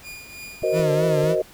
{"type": "tone with tremolo", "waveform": "sawtooth", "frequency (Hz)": 2431, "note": "D#7", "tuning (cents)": -41, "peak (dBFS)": -31, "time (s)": [0.02, 0.85], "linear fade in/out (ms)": 50, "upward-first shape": "triangle", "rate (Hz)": 3, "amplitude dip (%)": 65}
{"type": "clicks", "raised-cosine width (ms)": 5, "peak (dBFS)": -24, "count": 3, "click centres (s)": [0.625, 0.796, 1.241]}
{"type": "chord", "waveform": "sine", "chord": "C half-diminished seventh", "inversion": "second", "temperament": "equal with one note detuned", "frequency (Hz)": [372.8, 466.2, 523.3, 622.3], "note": ["Gb4", "Bb4", "C5", "Eb5"], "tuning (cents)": [13, 0, 0, 0], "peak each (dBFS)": [-25, -24, -26, -22], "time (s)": [0.63, 1.42], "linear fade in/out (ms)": 5}
{"type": "tone with vibrato", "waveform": "40% pulse", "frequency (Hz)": 155.56, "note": "D#3", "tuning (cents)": 0, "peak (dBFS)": -21, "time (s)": [0.72, 1.36], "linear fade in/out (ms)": 50, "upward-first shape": "triangle", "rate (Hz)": 3.7, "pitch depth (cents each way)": 120}
{"effects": ["pink hiss -47 dBFS RMS until 1.53 s"]}